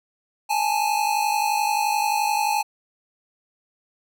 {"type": "tone pair together", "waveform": "square", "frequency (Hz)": [828.5, 880], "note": ["G#5", "A5"], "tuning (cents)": [-4, 0], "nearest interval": "minor second", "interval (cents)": 104, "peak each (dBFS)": [-23, -24], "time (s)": [0.49, 2.63], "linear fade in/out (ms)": 20, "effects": []}